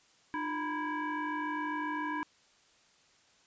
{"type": "tone with frequency modulation", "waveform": "sine", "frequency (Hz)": 349.2, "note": "F4", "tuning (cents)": 0, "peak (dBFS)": -32, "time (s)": [0.34, 2.23], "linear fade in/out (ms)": 0, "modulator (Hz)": 651, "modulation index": 2.2, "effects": ["white hiss -65 dBFS RMS until 3.46 s", "resampled to 16000 Hz"]}